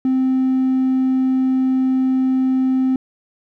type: tone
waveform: triangle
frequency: 260.6 Hz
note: C4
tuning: 7 cents flat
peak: -11 dBFS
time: 0.05-2.96 s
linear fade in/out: 2 ms
effects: tanh soft clip ceiling -9 dBFS